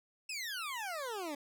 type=exponential sweep; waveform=20% pulse; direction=down; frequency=2677 to 277.2 Hz; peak=-33 dBFS; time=0.29-1.35 s; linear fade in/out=5 ms; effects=none